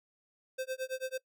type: tone with tremolo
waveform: square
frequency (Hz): 520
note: C5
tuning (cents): -11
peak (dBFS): -33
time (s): 0.58-1.18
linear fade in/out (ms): 10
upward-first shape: sine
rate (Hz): 9.1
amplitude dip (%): 100
effects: noise-tail reverb RT60 0.1 s tail -21 dB re dry